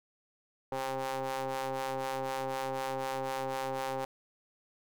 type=ring-modulated tone; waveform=sawtooth; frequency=132.6 Hz; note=C3; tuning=23 cents sharp; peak=-26 dBFS; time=0.72-4.05 s; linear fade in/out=2 ms; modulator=665 Hz; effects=none